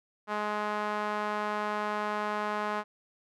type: tone with band-pass filter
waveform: sawtooth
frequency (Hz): 210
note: G#3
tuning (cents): +19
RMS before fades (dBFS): -32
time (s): 0.27-2.84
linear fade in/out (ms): 50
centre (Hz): 1100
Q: 1.5
effects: none